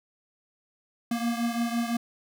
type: beating tone pair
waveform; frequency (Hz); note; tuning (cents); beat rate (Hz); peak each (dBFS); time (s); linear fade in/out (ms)
square; 233.1 / 239; A#3 / A#3; 0 / +43; 5.9; -28 / -32; 1.11-1.97; 5
effects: none